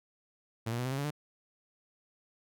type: tone with pitch steps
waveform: sawtooth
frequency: 113.5 / 118.73 / 124.2 / 129.93 / 135.91 / 142.18 / 148.73 Hz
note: A#2 / A#2 / B2 / C3 / C#3 / C#3 / D3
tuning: -46 / +32 / +10 / -12 / -34 / +44 / +22 cents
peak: -28 dBFS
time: 0.66-1.108 s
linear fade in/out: 10 ms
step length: 64 ms
effects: none